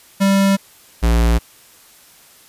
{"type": "tone pair in turn", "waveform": "square", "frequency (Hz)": [196, 57.52], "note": ["G3", "A#1"], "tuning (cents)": [0, -22], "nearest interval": "octave + major sixth", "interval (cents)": 2122, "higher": "first", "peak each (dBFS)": -12, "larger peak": "neither", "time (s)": [[0.2, 0.57], [1.02, 1.39]], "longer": "neither", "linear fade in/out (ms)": 20, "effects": ["white hiss -47 dBFS RMS until 2.48 s", "resampled to 32000 Hz"]}